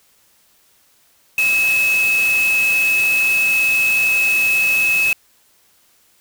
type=tone in noise; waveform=sine; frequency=2582 Hz; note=E7; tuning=37 cents flat; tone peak=-13 dBFS; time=1.38-5.13 s; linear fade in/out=2 ms; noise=white; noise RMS=-27 dBFS; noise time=1.38-5.13 s; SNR=+11 dB; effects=white hiss -56 dBFS RMS until 6.2 s